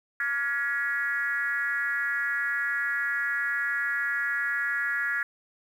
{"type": "tone with frequency modulation", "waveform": "sine", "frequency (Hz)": 1674, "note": "G#6", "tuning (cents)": 13, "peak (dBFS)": -25, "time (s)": [0.2, 5.23], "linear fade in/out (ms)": 2, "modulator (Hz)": 259, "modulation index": 1.1, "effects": ["9-bit"]}